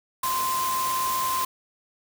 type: tone in noise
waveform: sine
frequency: 1040 Hz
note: C6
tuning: 11 cents flat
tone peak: -24 dBFS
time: 0.23-1.45 s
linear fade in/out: 5 ms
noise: white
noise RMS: -31 dBFS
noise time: 0.23-1.45 s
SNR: +4 dB
effects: none